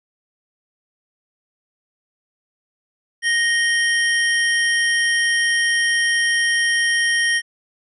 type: tone pair together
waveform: square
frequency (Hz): 1864.7 / 3136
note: A#6 / G7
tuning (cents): 0 / 0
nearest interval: major sixth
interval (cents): 900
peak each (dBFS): -17 / -25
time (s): 3.22-7.42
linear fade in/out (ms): 50
effects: resampled to 24000 Hz